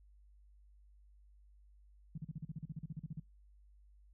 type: tone bursts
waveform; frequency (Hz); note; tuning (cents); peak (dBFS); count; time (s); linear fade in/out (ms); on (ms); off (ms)
sine; 155.56; D#3; 0; -39; 16; 2.15-3.199; 5; 29; 39
effects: noise-tail reverb RT60 0.2 s tail -26 dB re dry + added 50 Hz sine -60 dBFS peak until 4.13 s